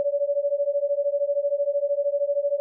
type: beating tone pair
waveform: sine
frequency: 564 / 577 Hz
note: C#5 / D5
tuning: +30 / -31 cents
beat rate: 13 Hz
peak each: -24 dBFS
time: 0-2.6 s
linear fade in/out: 0 ms
effects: none